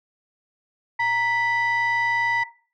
sine tone pair together, 932.3 / 1975.5 Hz, A#5 / B6, 0 / 0 cents, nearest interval octave + minor second, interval 1300 cents, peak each -21 dBFS, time 0.99-2.44 s, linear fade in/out 10 ms, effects noise-tail reverb RT60 0.4 s tail -17 dB re dry + tanh soft clip ceiling -16 dBFS

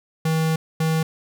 square tone pair in turn, 160 / 160 Hz, D#3 / D#3, +49 / +49 cents, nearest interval unison, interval 0 cents, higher neither, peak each -19 dBFS, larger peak neither, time 0.25-0.56 / 0.8-1.03 s, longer first, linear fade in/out 5 ms, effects none

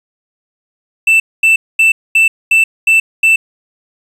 triangle tone bursts, 2660 Hz, E7, 15 cents sharp, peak -4 dBFS, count 7, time 1.07-3.36 s, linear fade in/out 5 ms, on 130 ms, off 230 ms, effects resampled to 32000 Hz + 7-bit

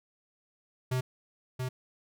square tone with echo, 127.9 Hz, C3, 39 cents flat, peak -28 dBFS, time 0.91-1.01 s, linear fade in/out 10 ms, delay 680 ms, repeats 1, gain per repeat -4 dB, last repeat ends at 1.69 s, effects none

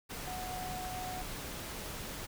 sine tone in noise, 736 Hz, F#5, 9 cents flat, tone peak -40 dBFS, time 0.26-1.23 s, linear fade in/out 20 ms, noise pink, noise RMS -42 dBFS, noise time 0.09-2.27 s, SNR -1 dB, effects none

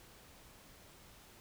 silence, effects pink hiss -59 dBFS RMS until 1.4 s

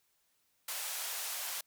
white band-pass noise, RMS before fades -39 dBFS, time 0.68-1.61 s, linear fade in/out 5 ms, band 580 to 16000 Hz, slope 24 dB/octave, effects white hiss -75 dBFS RMS until 1.66 s

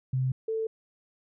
sine tone pair in turn, 130 / 444.1 Hz, C3 / A4, -11 / +16 cents, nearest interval octave + major sixth, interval 2127 cents, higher second, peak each -24 / -27 dBFS, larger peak first, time 0.13-0.32 / 0.48-0.67 s, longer neither, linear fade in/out 5 ms, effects none

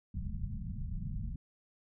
pink low-pass noise, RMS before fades -38 dBFS, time 0.14-1.36 s, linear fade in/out 5 ms, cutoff 220 Hz, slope 96 dB/octave, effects none

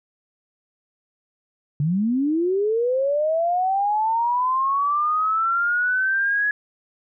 sine linear sweep, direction up, 138.59 to 1689 Hz, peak -18 dBFS, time 1.8-6.51 s, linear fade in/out 2 ms, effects none

